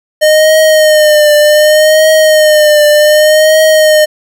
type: tone with vibrato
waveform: square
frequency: 612 Hz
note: D#5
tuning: 29 cents flat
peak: -4 dBFS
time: 0.21-4.06 s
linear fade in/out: 20 ms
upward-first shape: triangle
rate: 0.66 Hz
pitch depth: 51 cents each way
effects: none